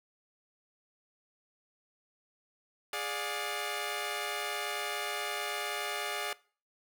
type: chord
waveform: 10% pulse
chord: D diminished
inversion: second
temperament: equal with one note detuned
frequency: 415.3 / 587.3 / 714.4 Hz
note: Ab4 / D5 / F5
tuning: 0 / 0 / +39 cents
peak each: -30 dBFS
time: 2.93-6.33 s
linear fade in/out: 2 ms
effects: noise-tail reverb RT60 0.4 s tail -21 dB re dry